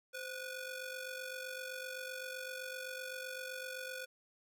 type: ring-modulated tone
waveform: sawtooth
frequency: 987.8 Hz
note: B5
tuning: in tune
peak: -35 dBFS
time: 0.13-4.06 s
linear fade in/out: 20 ms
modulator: 470 Hz
effects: none